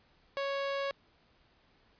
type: tone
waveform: sawtooth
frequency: 554.4 Hz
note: C#5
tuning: in tune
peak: -28 dBFS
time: 0.37-0.91 s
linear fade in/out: 0 ms
effects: pink hiss -67 dBFS RMS until 1.99 s + resampled to 11025 Hz